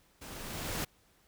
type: noise with level ramp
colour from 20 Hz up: pink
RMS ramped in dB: -47 to -34 dBFS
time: 0.21-0.85 s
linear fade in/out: 10 ms
effects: pink hiss -67 dBFS RMS until 1.27 s